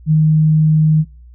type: tone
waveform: sine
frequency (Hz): 155.5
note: D#3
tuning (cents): -1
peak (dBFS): -8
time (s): 0.06-1.05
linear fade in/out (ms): 50
effects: noise-tail reverb RT60 0.4 s tail -25 dB re dry + added 60 Hz sine -37 dBFS peak until 1.34 s